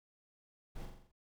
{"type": "noise with echo", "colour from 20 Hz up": "brown", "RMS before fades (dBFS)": -44, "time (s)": [0.75, 0.86], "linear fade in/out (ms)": 10, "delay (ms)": 43, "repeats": 6, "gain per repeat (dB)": -4, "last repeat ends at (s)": 1.118, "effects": []}